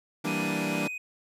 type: chord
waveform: sawtooth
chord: E half-diminished seventh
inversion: none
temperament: equal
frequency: 164.81 / 196 / 233.1 / 293.7 Hz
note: E3 / G3 / Bb3 / D4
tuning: 0 / 0 / 0 / 0 cents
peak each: -30 / -29 / -31 / -28 dBFS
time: 0.24-0.88 s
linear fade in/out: 10 ms
type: tone with tremolo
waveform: triangle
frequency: 2500 Hz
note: D#7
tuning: 8 cents sharp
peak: -31 dBFS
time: 0.27-0.98 s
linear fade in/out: 5 ms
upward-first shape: sine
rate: 2.1 Hz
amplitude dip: 30%
effects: resampled to 32000 Hz